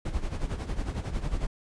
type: noise with tremolo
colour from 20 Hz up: brown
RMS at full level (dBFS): -28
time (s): 0.05-1.47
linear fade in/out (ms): 5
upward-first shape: sine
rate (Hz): 11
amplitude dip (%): 70
effects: resampled to 22050 Hz